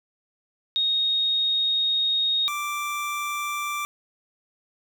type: tone pair in turn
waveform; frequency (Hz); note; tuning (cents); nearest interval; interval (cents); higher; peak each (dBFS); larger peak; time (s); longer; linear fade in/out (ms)
sine / 25% pulse; 3731 / 1175.2; A#7 / D6; +1 / +1; octave + minor sixth; 2000; first; -20 / -23; first; 0.76-2.48 / 2.48-3.85; first; 0
effects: 10-bit